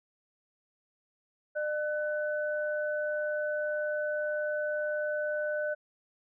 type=tone pair together; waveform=sine; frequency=601.8 / 1500 Hz; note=D5 / F#6; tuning=+42 / +23 cents; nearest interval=octave + major third; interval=1581 cents; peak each=-30 / -35 dBFS; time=1.55-5.75 s; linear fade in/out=20 ms; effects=none